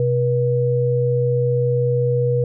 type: tone pair together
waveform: sine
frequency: 127.55 / 482.3 Hz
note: C3 / B4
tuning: -44 / -41 cents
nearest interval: octave + major seventh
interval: 2303 cents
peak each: -18 dBFS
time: 0-2.44 s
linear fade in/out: 2 ms
effects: none